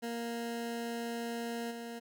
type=tone with level steps; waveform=20% pulse; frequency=233.7 Hz; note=A#3; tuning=5 cents sharp; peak=-31 / -36 dBFS; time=0.02-2 s; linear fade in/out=20 ms; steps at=1.7 s; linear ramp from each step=20 ms; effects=none

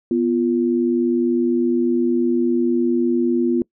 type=tone pair together; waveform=sine; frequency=246.2 / 346 Hz; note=B3 / F4; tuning=-5 / -16 cents; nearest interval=tritone; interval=589 cents; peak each=-18 dBFS; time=0.11-3.62 s; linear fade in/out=2 ms; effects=noise-tail reverb RT60 0.1 s tail -24 dB re dry

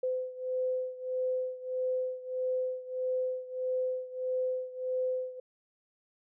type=beating tone pair; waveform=sine; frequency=510 / 511.6 Hz; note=C5 / C5; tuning=-44 / -39 cents; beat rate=1.6 Hz; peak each=-32 / -35 dBFS; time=0.03-5.4 s; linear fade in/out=5 ms; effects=none

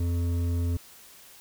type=tone with hard clipping; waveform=triangle; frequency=86 Hz; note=F2; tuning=26 cents flat; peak=-26 dBFS; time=0-0.77 s; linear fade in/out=5 ms; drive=13 dB; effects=white hiss -51 dBFS RMS until 1.4 s

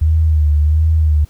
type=tone with vibrato; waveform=sine; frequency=77 Hz; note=D#2; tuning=17 cents flat; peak=-9 dBFS; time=0.01-1.25 s; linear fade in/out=10 ms; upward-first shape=sine; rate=1.4 Hz; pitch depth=61 cents each way; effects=pink hiss -51 dBFS RMS until 1.29 s

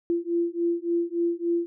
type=beating tone pair; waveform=sine; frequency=340 / 343.5 Hz; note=F4 / F4; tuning=-46 / -29 cents; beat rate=3.5 Hz; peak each=-26 dBFS; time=0.1-1.66 s; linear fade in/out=0 ms; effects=none

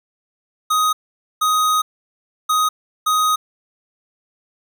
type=tone bursts at uneven times; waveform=square; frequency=1252 Hz; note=D#6; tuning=10 cents sharp; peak=-15 dBFS; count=4; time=0.7-0.93 / 1.41-1.82 / 2.49-2.69 / 3.06-3.36 s; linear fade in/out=10 ms; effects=none

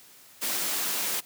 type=high-pass noise; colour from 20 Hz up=white; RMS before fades=-29 dBFS; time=0.41-1.21 s; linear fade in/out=20 ms; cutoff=170 Hz; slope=24 dB/octave; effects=white hiss -53 dBFS RMS until 1.25 s + high-pass 80 Hz 12 dB/octave

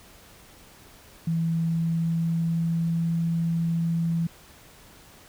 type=tone with pitch glide; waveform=sine; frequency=164.81 to 166.63 Hz; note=E3 to E3; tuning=0 to +19 cents; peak=-22 dBFS; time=1.27-4.27 s; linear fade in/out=5 ms; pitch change=+19 cents; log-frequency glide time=1.54-3.08 s; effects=pink hiss -51 dBFS RMS until 5.28 s

